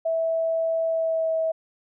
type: tone with pitch glide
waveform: sine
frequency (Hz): 654 to 646.1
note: E5 to E5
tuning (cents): -14 to -35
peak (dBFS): -21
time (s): 0.05-1.52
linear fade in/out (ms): 10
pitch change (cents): -21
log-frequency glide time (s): 0.86-1.32
effects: none